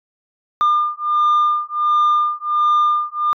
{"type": "beating tone pair", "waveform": "sine", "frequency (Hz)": [1203, 1204.4], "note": ["D6", "D6"], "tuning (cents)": [41, 43], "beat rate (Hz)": 1.4, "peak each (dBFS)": [-15, -15], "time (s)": [0.61, 3.33], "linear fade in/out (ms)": 0, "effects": ["tanh soft clip ceiling -10 dBFS"]}